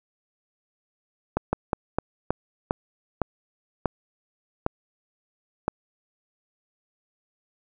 slowing click train, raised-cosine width 1 ms, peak -8 dBFS, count 10, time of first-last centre 1.37-5.68 s, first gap 160 ms, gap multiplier 1.26, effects none

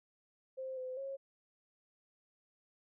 sine tone with pitch steps, 524 / 512 / 544 Hz, C5 / C5 / C#5, +2 / -38 / -33 cents, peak -39 dBFS, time 0.57-1.17 s, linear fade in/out 20 ms, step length 200 ms, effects none

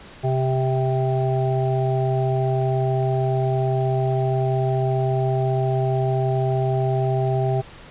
harmonic tone, 130.81 Hz, C3, in tune, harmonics 1 / 3 / 5 / 6, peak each -20 / -25 / -27 / -28 dBFS, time 0.23-7.62 s, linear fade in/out 20 ms, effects pink hiss -43 dBFS RMS until 7.9 s + resampled to 8000 Hz

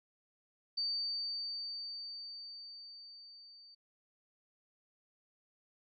sine tone with level ramp, 4600 Hz, D8, 37 cents flat, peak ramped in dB -32 to -55 dBFS, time 0.77-3.75 s, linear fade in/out 10 ms, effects none

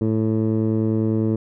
15% pulse tone with low-pass filter, 110 Hz, A2, in tune, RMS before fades -20 dBFS, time 0.01-1.36 s, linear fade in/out 5 ms, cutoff 410 Hz, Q 1.1, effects none

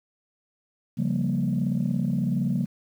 sine chord, G half-diminished seventh, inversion second, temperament equal, 138.59 / 174.61 / 196 / 233.1 Hz, Db3 / F3 / G3 / Bb3, 0 / 0 / 0 / 0 cents, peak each -27 dBFS, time 0.97-2.66 s, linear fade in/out 20 ms, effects tanh soft clip ceiling -16 dBFS + 9-bit

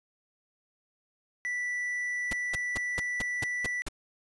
triangle tone, 1967 Hz, B6, 7 cents flat, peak -28 dBFS, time 1.45-3.82 s, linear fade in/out 0 ms
pink noise bursts, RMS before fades -33 dBFS, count 8, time 2.31-3.886 s, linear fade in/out 5 ms, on 22 ms, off 200 ms
effects resampled to 24000 Hz

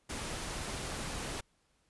pink noise, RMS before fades -39 dBFS, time 0.09-1.41 s, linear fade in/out 10 ms, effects pink hiss -73 dBFS RMS until 1.89 s + resampled to 24000 Hz

